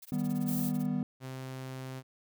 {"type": "noise with tremolo", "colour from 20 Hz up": "blue", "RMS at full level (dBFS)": -48, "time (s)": [0.02, 0.86], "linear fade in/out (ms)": 5, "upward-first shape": "sine", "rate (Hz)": 18, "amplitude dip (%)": 100}
{"type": "chord", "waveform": "triangle", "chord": "Eb augmented", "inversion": "none", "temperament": "equal", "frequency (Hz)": [155.56, 196, 246.9], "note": ["Eb3", "G3", "B3"], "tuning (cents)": [0, 0, 0], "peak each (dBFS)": [-33, -32, -30], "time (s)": [0.12, 1.03], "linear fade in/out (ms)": 2}
{"type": "noise", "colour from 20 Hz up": "violet", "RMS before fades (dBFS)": -39, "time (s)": [0.48, 0.69], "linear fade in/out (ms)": 2}
{"type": "tone", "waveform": "sawtooth", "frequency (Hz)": 130.81, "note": "C3", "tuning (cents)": 0, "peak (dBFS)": -35, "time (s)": [1.2, 2.03], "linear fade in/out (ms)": 50}
{"effects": []}